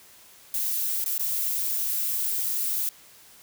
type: noise with dropouts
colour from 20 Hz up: violet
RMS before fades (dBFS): -27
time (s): 0.54-2.89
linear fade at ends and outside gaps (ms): 1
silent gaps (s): 1.042-1.06 / 1.18-1.195
effects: white hiss -52 dBFS RMS until 3.42 s